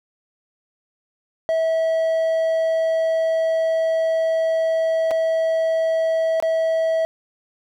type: tone with dropouts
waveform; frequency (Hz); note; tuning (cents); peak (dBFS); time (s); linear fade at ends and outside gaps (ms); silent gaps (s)
triangle; 649; E5; -27; -15; 1.49-7.05; 0; 5.109-5.113 / 6.401-6.425
effects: none